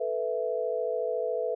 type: chord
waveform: sine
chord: A suspended second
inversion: none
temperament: equal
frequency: 440 / 493.9 / 659.3 Hz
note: A4 / B4 / E5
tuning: 0 / 0 / 0 cents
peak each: -32 / -30 / -32 dBFS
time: 0-1.55 s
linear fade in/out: 10 ms
effects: none